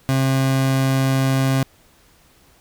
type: tone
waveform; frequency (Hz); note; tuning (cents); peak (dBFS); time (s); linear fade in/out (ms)
30% pulse; 133.6; C3; +36; -13; 0.09-1.63; 0
effects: pink hiss -54 dBFS RMS until 2.6 s